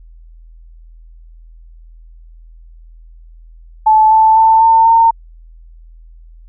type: tone with pitch steps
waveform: sine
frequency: 869 / 879.6 / 890.3 / 901.2 / 912.2 Hz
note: A5 / A5 / A5 / A5 / A#5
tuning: -22 / -1 / +20 / +41 / -38 cents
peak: -5 dBFS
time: 3.86-5.11 s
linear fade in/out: 10 ms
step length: 250 ms
effects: added 41 Hz sine -36 dBFS peak until 6.48 s